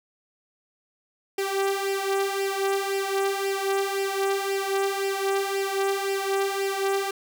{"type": "tone with flanger", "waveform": "sawtooth", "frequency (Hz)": 392, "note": "G4", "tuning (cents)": 0, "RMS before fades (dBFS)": -26, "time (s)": [1.38, 7.11], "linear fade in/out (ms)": 5, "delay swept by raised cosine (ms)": [0.38, 2.68], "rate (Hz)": 1.9, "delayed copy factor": 0.65, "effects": []}